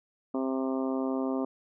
harmonic tone, 132.2 Hz, C3, 18 cents sharp, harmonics 2 / 3 / 4 / 5 / 6 / 7 / 8 / 9, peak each -29 / -35 / -37 / -38 / -45 / -44 / -44 / -45 dBFS, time 0.34-1.45 s, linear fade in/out 5 ms, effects none

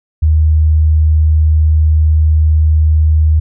sine tone, 77.78 Hz, D#2, in tune, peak -6 dBFS, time 0.22-3.4 s, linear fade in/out 10 ms, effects none

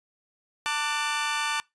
20% pulse chord, D major, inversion second, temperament equal with one note detuned, 893.3 / 1174.7 / 1480 Hz, A5 / D6 / F#6, +26 / 0 / 0 cents, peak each -25 / -25 / -27 dBFS, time 0.66-1.6 s, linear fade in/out 0 ms, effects noise-tail reverb RT60 0.2 s tail -24 dB re dry + resampled to 22050 Hz

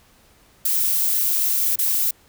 violet noise with dropouts, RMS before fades -20 dBFS, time 0.65-2.11 s, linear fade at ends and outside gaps 5 ms, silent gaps 1.758-1.787 s, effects pink hiss -55 dBFS RMS until 2.28 s

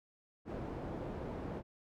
white low-pass noise, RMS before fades -42 dBFS, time 0.45-1.63 s, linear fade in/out 50 ms, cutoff 470 Hz, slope 12 dB/octave, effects none

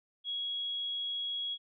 sine tone, 3322 Hz, G#7, in tune, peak -33 dBFS, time 0.24-1.58 s, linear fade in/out 50 ms, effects none

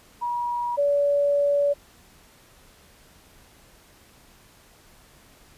sine tone pair in turn, 961 / 572.3 Hz, B5 / D5, -48 / -45 cents, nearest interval major sixth, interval 897 cents, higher first, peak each -24 / -18 dBFS, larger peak second, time 0.21-0.77 / 0.77-1.74 s, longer second, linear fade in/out 20 ms, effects pink hiss -54 dBFS RMS until 5.57 s + resampled to 32000 Hz

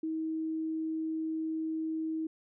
sine tone, 318.7 Hz, D#4, 42 cents sharp, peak -31 dBFS, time 0.03-2.27 s, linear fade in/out 5 ms, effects none

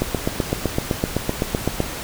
click train, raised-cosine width 2 ms, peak -5 dBFS, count 15, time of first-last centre 0.02-1.803 s, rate 7.85 Hz, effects pink hiss -30 dBFS RMS until 2.03 s

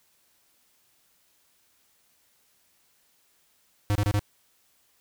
square tone bursts, 103 Hz, G#2, 14 cents flat, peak -22 dBFS, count 4, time 3.9-4.193 s, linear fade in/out 0 ms, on 53 ms, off 27 ms, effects white hiss -66 dBFS RMS until 5 s

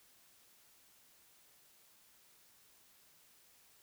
silence, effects white hiss -66 dBFS RMS until 3.82 s

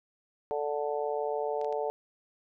harmonic tone, 146.83 Hz, D3, in tune, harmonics 3 / 4 / 5 / 6, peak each -32 / -34 / -36 / -38 dBFS, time 0.51-1.9 s, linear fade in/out 0 ms
clicks, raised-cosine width 0.2 ms, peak -33 dBFS, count 3, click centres 1.614 / 1.646 / 1.726 s
effects none

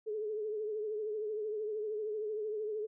sine tone with vibrato, 427.1 Hz, G#4, 48 cents sharp, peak -34 dBFS, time 0.06-2.87 s, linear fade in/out 20 ms, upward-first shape triangle, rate 13 Hz, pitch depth 67 cents each way, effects none

